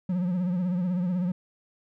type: tone with vibrato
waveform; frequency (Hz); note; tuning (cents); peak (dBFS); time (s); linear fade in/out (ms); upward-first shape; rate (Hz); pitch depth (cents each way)
triangle; 179.8; F#3; -49; -22; 0.09-1.32; 5; triangle; 16; 93
effects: none